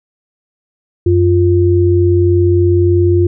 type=tone pair together; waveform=sine; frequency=92.5 / 349.2 Hz; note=F#2 / F4; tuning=0 / 0 cents; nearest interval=octave + major seventh; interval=2300 cents; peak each=-10 dBFS; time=1.06-3.27 s; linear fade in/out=5 ms; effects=none